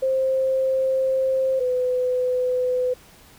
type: tone pair in turn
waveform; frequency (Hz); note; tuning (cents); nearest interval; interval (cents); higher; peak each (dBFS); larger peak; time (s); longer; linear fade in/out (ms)
sine; 527 / 502.9; C5 / B4; +12 / +31; minor second; 81; first; -18 / -19; first; 0.02-1.6 / 1.6-2.94; first; 10
effects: pink hiss -50 dBFS RMS until 3.38 s